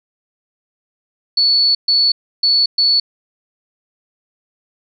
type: tone bursts at uneven times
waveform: sine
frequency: 4435 Hz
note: C#8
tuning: in tune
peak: -10 dBFS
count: 4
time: 1.37-1.75 / 1.88-2.12 / 2.43-2.66 / 2.78-3 s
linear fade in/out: 5 ms
effects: none